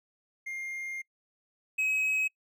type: tone pair in turn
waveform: triangle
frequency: 2117 / 2549 Hz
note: C7 / D#7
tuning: +20 / +41 cents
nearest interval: minor third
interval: 321 cents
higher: second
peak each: -33 / -24 dBFS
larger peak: second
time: 0.46-1.02 / 1.78-2.28 s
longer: first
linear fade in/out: 10 ms
effects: noise-tail reverb RT60 0.1 s tail -25 dB re dry